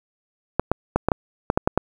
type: clicks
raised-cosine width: 1 ms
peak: -3 dBFS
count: 9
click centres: 0.596 / 0.716 / 0.96 / 1.086 / 1.118 / 1.501 / 1.575 / 1.675 / 1.776 s
effects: 7-bit